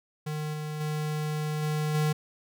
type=tone with level steps; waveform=square; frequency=152.4 Hz; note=D#3; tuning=36 cents flat; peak=-31 / -33 / -29 / -27 / -24 dBFS; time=0.26-2.13 s; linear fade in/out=10 ms; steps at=0.53 / 0.8 / 1.62 / 1.94 s; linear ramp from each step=10 ms; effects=none